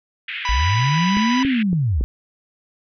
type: band-pass noise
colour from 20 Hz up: white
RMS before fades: -29 dBFS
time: 0.28-1.63 s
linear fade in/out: 5 ms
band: 1600 to 3100 Hz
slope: 48 dB/octave
type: harmonic tone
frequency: 987.8 Hz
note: B5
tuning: in tune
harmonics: 1 / 2 / 3 / 4 / 5 / 6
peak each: -22 / -28 / -32 / -34 / -36 / -38 dBFS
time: 0.45-1.43 s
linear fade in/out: 2 ms
type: linear two-way sweep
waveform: sine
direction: up then down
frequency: 48.37 to 276 to 48.37 Hz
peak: -16 dBFS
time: 0.49-2.04 s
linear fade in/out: 0 ms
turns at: 1.47 s
type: click train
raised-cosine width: 3 ms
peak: -15 dBFS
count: 4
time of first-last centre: 1.17-2.01 s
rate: 3.57 Hz
effects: none